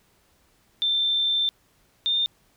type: tone pair in turn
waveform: sine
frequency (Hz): 3564 / 3616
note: A7 / A7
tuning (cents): +22 / +47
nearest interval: unison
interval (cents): 25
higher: second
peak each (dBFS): -20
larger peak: neither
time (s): 0.82-1.49 / 2.06-2.26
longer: first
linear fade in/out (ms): 0
effects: pink hiss -63 dBFS RMS until 2.56 s